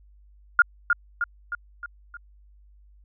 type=tone with echo; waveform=sine; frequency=1414 Hz; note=F6; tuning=21 cents sharp; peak=-11 dBFS; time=0.59-0.62 s; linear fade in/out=2 ms; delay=310 ms; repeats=5; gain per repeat=-5 dB; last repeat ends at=2.17 s; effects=added 50 Hz sine -51 dBFS peak until 3.04 s